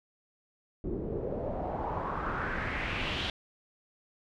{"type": "noise with low-pass filter sweep", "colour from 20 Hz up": "pink", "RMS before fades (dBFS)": -34, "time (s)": [0.84, 3.3], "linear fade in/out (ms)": 2, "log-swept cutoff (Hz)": [320, 3500], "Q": 3.4, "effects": []}